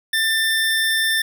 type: tone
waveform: 25% pulse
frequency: 1785 Hz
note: A6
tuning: 24 cents sharp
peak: -13 dBFS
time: 0.13-1.22 s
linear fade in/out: 5 ms
effects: none